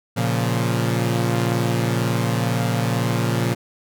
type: chord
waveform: sawtooth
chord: Bb minor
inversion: none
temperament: equal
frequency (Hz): 116.54 / 138.59 / 174.61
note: Bb2 / Db3 / F3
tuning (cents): 0 / 0 / 0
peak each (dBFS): -17 / -21 / -21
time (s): 0.16-3.55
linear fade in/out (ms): 20
effects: none